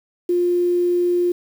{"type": "tone", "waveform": "sine", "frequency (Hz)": 352.6, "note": "F4", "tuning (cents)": 17, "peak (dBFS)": -15, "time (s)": [0.29, 1.32], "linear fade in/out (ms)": 5, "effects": ["7-bit"]}